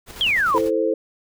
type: noise with tremolo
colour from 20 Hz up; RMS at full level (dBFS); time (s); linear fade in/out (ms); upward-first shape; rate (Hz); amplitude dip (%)
pink; -36; 0.06-0.71; 50; square; 10; 45
type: exponential sweep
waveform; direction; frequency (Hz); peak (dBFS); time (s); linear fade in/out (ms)
sine; down; 3345 to 932.3; -16; 0.21-0.58; 0
type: chord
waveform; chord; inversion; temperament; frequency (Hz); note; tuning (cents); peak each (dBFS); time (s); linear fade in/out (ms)
sine; A minor; second; equal; 329.6 / 440 / 523.3; E4 / A4 / C5; 0 / 0 / 0; -23 / -21 / -22; 0.54-0.94; 5
effects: none